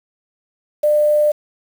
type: tone with quantisation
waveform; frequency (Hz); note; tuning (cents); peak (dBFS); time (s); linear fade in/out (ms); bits
sine; 598; D5; +31; -11; 0.83-1.32; 10; 6
effects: none